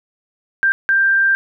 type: tone bursts at uneven times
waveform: sine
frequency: 1581 Hz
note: G6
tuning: 14 cents sharp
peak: -11 dBFS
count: 2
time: 0.63-0.72 / 0.89-1.35 s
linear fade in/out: 0 ms
effects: none